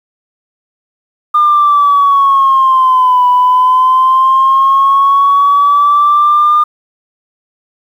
sine linear two-way sweep, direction down then up, 1210 to 987.8 to 1210 Hz, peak -4 dBFS, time 1.34-6.64 s, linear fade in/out 10 ms, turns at 3.27 s, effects tanh soft clip ceiling -1 dBFS + 7-bit

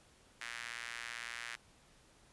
sawtooth tone with high-pass filter, 117.9 Hz, A#2, 20 cents sharp, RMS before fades -45 dBFS, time 0.41-1.56 s, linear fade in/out 5 ms, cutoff 1800 Hz, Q 2.3, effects pink hiss -65 dBFS RMS until 2.32 s + resampled to 24000 Hz

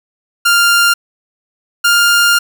sawtooth tone pair in turn, 1396.9 / 1403.7 Hz, F6 / F6, 0 / +8 cents, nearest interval unison, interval 8 cents, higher second, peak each -4 dBFS, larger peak neither, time 0.45-0.94 / 1.84-2.39 s, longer second, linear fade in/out 10 ms, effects none

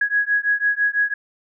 sine beating tone pair, 1661.2 / 1667.2 Hz, G#6 / G#6, 0 / +6 cents, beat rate 6 Hz, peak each -20 / -20 dBFS, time 0.01-1.14 s, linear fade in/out 5 ms, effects none

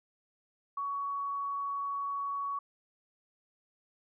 sine tone, 1122 Hz, C#6, 21 cents sharp, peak -32 dBFS, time 0.77-2.59 s, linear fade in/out 5 ms, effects none

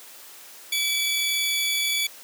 sawtooth tone pair together, 2299 / 3428 Hz, D7 / A7, -37 / -46 cents, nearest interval perfect fifth, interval 691 cents, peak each -22 dBFS, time 0.72-2.07 s, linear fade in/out 5 ms, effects white hiss -45 dBFS RMS until 2.23 s + high-pass 300 Hz 12 dB/octave

